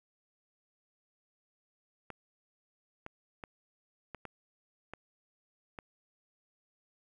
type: clicks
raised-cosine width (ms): 0.5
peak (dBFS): -27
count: 7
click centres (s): 2.103 / 3.064 / 3.438 / 4.147 / 4.253 / 4.936 / 5.788
effects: 10-bit